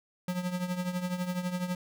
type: tone with tremolo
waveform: square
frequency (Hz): 180.1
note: F#3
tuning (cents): -46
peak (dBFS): -28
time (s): 0.28-1.75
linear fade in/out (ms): 2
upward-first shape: triangle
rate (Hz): 12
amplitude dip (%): 75
effects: none